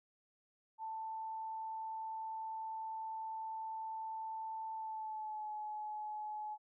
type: tone with pitch glide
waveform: sine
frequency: 885 to 850.4 Hz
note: A5 to G#5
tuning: +10 to +41 cents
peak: -40 dBFS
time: 0.78-6.58 s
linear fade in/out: 50 ms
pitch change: -69 cents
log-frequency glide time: 4.74-5.51 s
effects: none